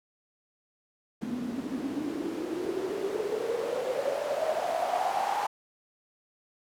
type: noise with band-pass filter sweep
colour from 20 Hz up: white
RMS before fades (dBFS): -31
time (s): 1.21-5.47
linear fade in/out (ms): 10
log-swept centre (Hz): 230 to 840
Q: 9.6
effects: none

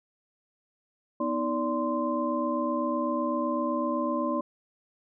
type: tone cluster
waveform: sine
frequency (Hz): 246.8 / 314.7 / 579 / 1040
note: B3 / D#4 / D5 / C6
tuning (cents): -1 / +20 / -25 / -11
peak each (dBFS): -31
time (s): 1.2-4.41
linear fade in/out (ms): 5
effects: none

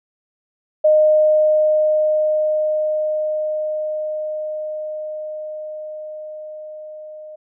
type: tone with level ramp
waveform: sine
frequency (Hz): 615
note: D#5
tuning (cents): -20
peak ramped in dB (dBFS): -9 to -33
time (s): 0.84-7.36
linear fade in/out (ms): 10
effects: none

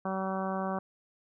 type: harmonic tone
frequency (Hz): 190.6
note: G3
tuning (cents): -48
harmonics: 1 / 2 / 3 / 4 / 5 / 6 / 7 / 8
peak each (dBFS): -34 / -40 / -37 / -37 / -41 / -39 / -45 / -46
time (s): 0.05-0.79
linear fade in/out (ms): 5
effects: none

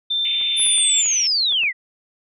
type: tone with pitch glide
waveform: sine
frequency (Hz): 3571 to 3522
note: A7 to A7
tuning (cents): +25 to +1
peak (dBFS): -18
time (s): 0.1-1.02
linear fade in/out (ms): 10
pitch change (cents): -24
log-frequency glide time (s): 0.47-0.91
type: band-pass noise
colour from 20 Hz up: white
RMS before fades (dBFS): -32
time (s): 0.25-1.27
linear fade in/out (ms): 0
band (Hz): 2200 to 3300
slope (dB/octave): 96
type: clicks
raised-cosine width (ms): 0.5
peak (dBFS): -25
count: 7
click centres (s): 0.413 / 0.599 / 0.665 / 0.781 / 1.059 / 1.524 / 1.634
type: linear sweep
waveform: sine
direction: down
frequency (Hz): 10548 to 1888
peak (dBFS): -16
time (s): 0.56-1.73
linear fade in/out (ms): 50
effects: none

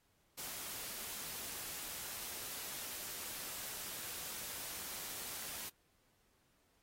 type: noise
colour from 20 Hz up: white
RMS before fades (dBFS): -45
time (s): 0.37-5.7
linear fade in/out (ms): 20
effects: pink hiss -75 dBFS RMS until 6.82 s + AAC 48 kbps

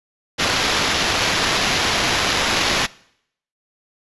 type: noise with sample-and-hold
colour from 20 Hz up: blue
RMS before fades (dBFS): -19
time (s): 0.38-2.87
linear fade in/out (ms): 20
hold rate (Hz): 8820
effects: noise-tail reverb RT60 0.7 s tail -22 dB re dry + resampled to 24000 Hz

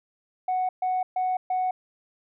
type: tone bursts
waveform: sine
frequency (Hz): 740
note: F#5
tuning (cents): 0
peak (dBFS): -21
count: 4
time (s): 0.48-1.71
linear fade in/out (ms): 5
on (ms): 210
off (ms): 130
effects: tanh soft clip ceiling -20 dBFS

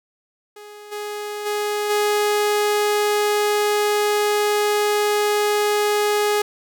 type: tone with level steps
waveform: sawtooth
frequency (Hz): 416.5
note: G#4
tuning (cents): +5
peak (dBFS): -34 / -23 / -17 / -13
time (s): 0.56-6.42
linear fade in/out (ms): 5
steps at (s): 0.91 / 1.45 / 1.89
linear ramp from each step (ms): 20
effects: none

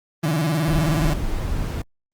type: tone with vibrato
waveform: 35% pulse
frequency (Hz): 155.7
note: D#3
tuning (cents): +2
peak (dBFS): -17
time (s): 0.23-1.14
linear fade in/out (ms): 10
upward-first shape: square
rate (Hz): 19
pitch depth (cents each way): 120
type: noise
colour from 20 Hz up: brown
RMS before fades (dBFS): -24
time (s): 0.67-1.82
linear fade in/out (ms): 5
effects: Opus 32 kbps

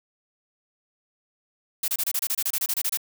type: noise bursts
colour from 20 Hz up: blue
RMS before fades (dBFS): -25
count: 15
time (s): 1.83-2.973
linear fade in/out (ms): 5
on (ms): 51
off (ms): 27
effects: none

